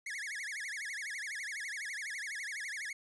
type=tone with vibrato; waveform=45% pulse; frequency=1921 Hz; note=B6; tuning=48 cents flat; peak=-38 dBFS; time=0.06-2.93 s; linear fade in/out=5 ms; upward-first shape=sine; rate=12 Hz; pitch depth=270 cents each way; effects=resampled to 24000 Hz